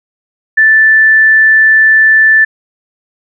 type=tone; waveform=sine; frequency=1760 Hz; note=A6; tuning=in tune; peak=-3 dBFS; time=0.57-2.45 s; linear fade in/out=10 ms; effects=none